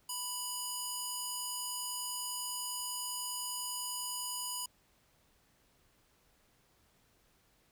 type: tone with band-pass filter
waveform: square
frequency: 985 Hz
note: B5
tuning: 5 cents flat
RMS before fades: -39 dBFS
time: 0.09-4.66 s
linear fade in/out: 5 ms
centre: 10000 Hz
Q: 0.98
effects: pink hiss -70 dBFS RMS until 7.71 s